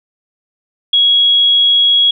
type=tone; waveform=sine; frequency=3322 Hz; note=G#7; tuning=in tune; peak=-7 dBFS; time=0.93-2.11 s; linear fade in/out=5 ms; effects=none